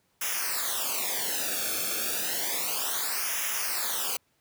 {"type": "noise with flanger", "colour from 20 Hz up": "white", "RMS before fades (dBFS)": -30, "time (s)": [0.21, 4.17], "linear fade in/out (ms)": 5, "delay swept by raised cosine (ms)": [0.23, 1.03], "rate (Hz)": 0.31, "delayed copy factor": -0.9, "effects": ["pink hiss -70 dBFS RMS until 4.4 s", "high-pass 80 Hz 12 dB/octave"]}